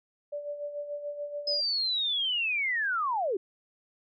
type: tone with tremolo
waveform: sine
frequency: 583 Hz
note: D5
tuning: 13 cents flat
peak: -31 dBFS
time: 0.32-1.61 s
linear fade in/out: 10 ms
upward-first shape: sine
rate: 6.9 Hz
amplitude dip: 60%
type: linear sweep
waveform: sine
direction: down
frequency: 5100 to 350 Hz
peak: -26 dBFS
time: 1.47-3.37 s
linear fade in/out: 5 ms
effects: none